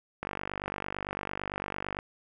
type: click train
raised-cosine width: 0.5 ms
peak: -18 dBFS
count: 87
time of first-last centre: 0.23-1.989 s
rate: 48.9 Hz
effects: none